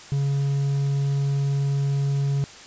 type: tone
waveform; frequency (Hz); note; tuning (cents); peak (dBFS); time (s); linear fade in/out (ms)
triangle; 139.6; C#3; +13; -18; 0.12-2.44; 0
effects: white hiss -43 dBFS RMS until 2.66 s + resampled to 16000 Hz

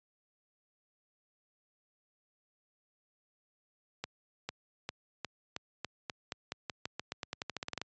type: accelerating click train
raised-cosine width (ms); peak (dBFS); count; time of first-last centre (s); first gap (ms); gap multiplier
0.2; -19; 23; 4.04-7.816; 450; 0.89
effects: high-pass 80 Hz 12 dB/octave + resampled to 16000 Hz

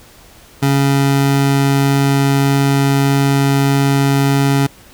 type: tone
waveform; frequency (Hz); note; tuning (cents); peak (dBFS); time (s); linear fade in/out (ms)
25% pulse; 138.59; C#3; 0; -7; 0.62-4.67; 10
effects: pink hiss -43 dBFS RMS until 4.93 s

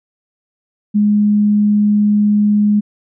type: tone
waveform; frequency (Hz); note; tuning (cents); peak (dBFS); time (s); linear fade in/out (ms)
sine; 208.1; G#3; +4; -9; 0.94-2.81; 20
effects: none

